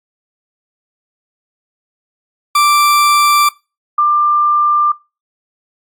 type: tone pair in turn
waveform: 40% pulse / sine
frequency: 1174 / 1190.4 Hz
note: D6 / D6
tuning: -1 / +23 cents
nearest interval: unison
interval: 24 cents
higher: second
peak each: -7 / -8 dBFS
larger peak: first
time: 2.55-3.49 / 3.98-4.92 s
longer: neither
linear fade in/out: 5 ms
effects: noise-tail reverb RT60 0.3 s tail -25 dB re dry + AAC 64 kbps